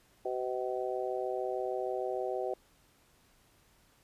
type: harmonic tone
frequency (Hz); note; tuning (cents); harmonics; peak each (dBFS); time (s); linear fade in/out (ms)
126.5; B2; +42; 3 / 4 / 5 / 6; -36 / -37 / -38 / -39; 0.25-2.54; 5
effects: pink hiss -66 dBFS RMS until 4.03 s + resampled to 32000 Hz